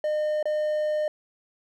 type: tone with dropouts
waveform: triangle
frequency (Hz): 608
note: D#5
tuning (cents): -40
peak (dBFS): -21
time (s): 0.04-1.08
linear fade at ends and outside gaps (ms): 2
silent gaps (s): 0.428-0.455
effects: none